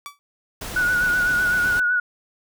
sawtooth tone with exponential decay, 1150 Hz, D6, 37 cents flat, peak -25 dBFS, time 0.06-0.19 s, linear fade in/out 0 ms, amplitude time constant 27 ms
pink noise, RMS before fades -32 dBFS, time 0.61-1.8 s, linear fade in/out 5 ms
sine tone with vibrato, 1464 Hz, F#6, 19 cents flat, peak -17 dBFS, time 0.76-2 s, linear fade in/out 5 ms, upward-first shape sine, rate 7.9 Hz, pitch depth 36 cents each way
effects none

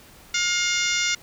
harmonic tone, 710 Hz, F5, 28 cents sharp, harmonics 2 / 3 / 4 / 5 / 6 / 7 / 8 / 9 / 10, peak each -29 / -25 / -30 / -29 / -34 / -33 / -29 / -33 / -33 dBFS, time 0.34-1.15 s, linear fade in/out 5 ms, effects pink hiss -49 dBFS RMS until 1.22 s

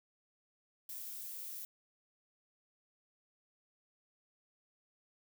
violet noise, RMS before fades -45 dBFS, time 0.89-1.65 s, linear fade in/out 2 ms, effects none

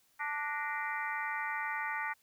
harmonic tone with a mistuned harmonic, 293.7 Hz, D4, in tune, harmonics 3 / 4 / 5 / 6 / 7 / 8, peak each -39 / -42 / -40 / -39 / -42 / -46 dBFS, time 0.19-2.14 s, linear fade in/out 20 ms, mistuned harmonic 6, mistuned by +97 cents, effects white hiss -70 dBFS RMS until 2.22 s

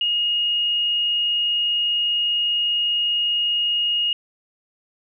sine tone, 2865 Hz, F7, 44 cents sharp, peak -18 dBFS, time 0.01-4.13 s, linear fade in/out 2 ms, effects none

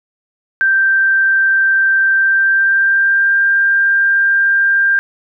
sine tone with pitch glide, 1568 to 1591.7 Hz, G6 to G6, 0 to +26 cents, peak -9 dBFS, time 0.61-4.99 s, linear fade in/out 0 ms, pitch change +26 cents, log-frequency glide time 2.16-3.36 s, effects none

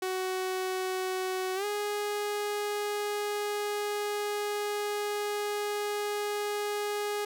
sawtooth tone with pitch glide, 373.2 to 414.1 Hz, F#4 to G#4, +15 to -5 cents, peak -26 dBFS, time 0.02-7.25 s, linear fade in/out 5 ms, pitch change +180 cents, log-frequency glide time 1.55-1.65 s, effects none

